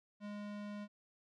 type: tone with low-pass filter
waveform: square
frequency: 206.5 Hz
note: G#3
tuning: 10 cents flat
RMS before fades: -45 dBFS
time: 0.2-0.88 s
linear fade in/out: 50 ms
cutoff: 4200 Hz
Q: 0.56
effects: none